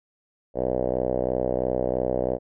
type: tone with low-pass filter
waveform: 5% pulse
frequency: 63 Hz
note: B1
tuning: 35 cents sharp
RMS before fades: -25 dBFS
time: 0.54-2.39 s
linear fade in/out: 50 ms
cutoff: 560 Hz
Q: 3.8
effects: none